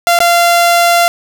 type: tone with dropouts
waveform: sawtooth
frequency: 690 Hz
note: F5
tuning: 21 cents flat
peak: -3 dBFS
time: 0.07-1.08 s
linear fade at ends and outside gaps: 0 ms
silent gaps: 0.189-0.204 s
effects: none